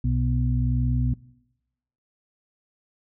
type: harmonic tone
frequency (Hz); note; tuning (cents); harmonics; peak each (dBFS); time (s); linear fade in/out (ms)
61.74; B1; 0; 1 / 2 / 4; -24 / -23 / -29; 0.04-1.14; 5
effects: noise-tail reverb RT60 0.9 s tail -21 dB re dry